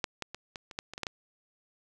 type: clicks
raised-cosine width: 0.2 ms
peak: -12 / -17 / -22 / -22 / -27 / -16 / -24 / -22 / -15 / -16 dBFS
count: 10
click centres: 0.042 / 0.223 / 0.346 / 0.558 / 0.712 / 0.789 / 0.936 / 0.979 / 1.033 / 1.068 s
effects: none